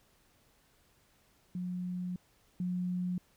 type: tone pair in turn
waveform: sine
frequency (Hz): 180 / 180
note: F#3 / F#3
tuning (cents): -47 / -47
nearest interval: unison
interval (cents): 0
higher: neither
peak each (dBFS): -34 / -31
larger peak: second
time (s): 1.55-2.16 / 2.6-3.18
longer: first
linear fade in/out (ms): 2
effects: pink hiss -68 dBFS RMS until 3.36 s